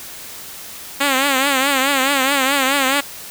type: tone with vibrato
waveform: 5% pulse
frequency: 272.1 Hz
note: C#4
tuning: 32 cents flat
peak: -3 dBFS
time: 1-3.01 s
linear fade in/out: 10 ms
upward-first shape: triangle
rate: 4.7 Hz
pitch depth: 110 cents each way
effects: white hiss -34 dBFS RMS until 3.3 s